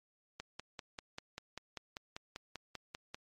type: click train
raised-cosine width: 0.2 ms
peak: -25 dBFS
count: 15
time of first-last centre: 0.4-3.145 s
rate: 5.1 Hz
effects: MP3 64 kbps